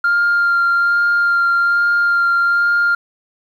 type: tone with vibrato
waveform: sine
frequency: 1396.9 Hz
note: F6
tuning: in tune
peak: -10 dBFS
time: 0.04-2.95 s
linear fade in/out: 5 ms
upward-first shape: sine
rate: 1.2 Hz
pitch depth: 11 cents each way
effects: tanh soft clip ceiling -9 dBFS + 8-bit